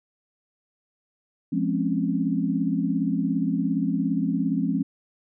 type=chord; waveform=sine; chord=Db major seventh; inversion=first; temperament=just; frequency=173.24 / 207.9 / 259.9 / 277.2 Hz; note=F3 / Ab3 / C4 / Db4; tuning=-14 / +2 / -11 / 0 cents; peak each=-27 dBFS; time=1.52-4.83 s; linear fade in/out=10 ms; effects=none